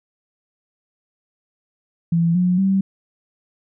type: tone with pitch steps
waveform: sine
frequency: 168 / 180.06 / 192.98 Hz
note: E3 / F#3 / G3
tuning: +33 / -47 / -27 cents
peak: -14 dBFS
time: 2.12-2.81 s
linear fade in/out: 5 ms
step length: 230 ms
effects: none